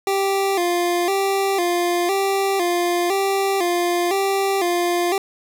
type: tone with vibrato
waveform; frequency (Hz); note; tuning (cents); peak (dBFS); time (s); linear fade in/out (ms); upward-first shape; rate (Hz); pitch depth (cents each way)
25% pulse; 370; F#4; 0; -14; 0.07-5.18; 2; square; 0.99; 98
effects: none